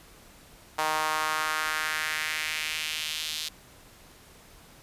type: tone with high-pass filter sweep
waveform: sawtooth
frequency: 155.56 Hz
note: D#3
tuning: in tune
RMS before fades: -30 dBFS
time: 0.78-3.49 s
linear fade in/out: 10 ms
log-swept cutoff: 860 to 3800 Hz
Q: 2.1
effects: pink hiss -53 dBFS RMS until 4.82 s + resampled to 32000 Hz